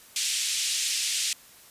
white band-pass noise, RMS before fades -28 dBFS, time 0.16-1.33 s, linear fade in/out 2 ms, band 2400 to 8400 Hz, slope 24 dB/octave, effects white hiss -52 dBFS RMS until 1.7 s + resampled to 32000 Hz

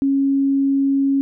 sine tone, 274.7 Hz, C#4, 16 cents flat, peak -14 dBFS, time 0.02-1.21 s, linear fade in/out 0 ms, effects none

